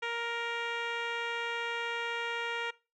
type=tone with low-pass filter; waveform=10% pulse; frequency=467.9 Hz; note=A#4; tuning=6 cents sharp; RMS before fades=-35 dBFS; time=0.02-2.71 s; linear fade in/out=10 ms; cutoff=3100 Hz; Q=1.2; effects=noise-tail reverb RT60 0.3 s tail -22 dB re dry